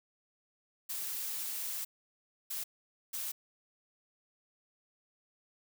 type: noise bursts at uneven times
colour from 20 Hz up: blue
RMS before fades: -38 dBFS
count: 3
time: 0.89-1.85 / 2.5-2.64 / 3.13-3.32 s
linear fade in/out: 10 ms
effects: none